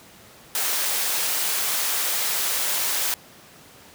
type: high-pass noise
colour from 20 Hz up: white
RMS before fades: -24 dBFS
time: 0.55-3.14 s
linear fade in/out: 0 ms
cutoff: 500 Hz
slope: 12 dB/octave
effects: pink hiss -48 dBFS RMS until 3.94 s + high-pass 100 Hz 12 dB/octave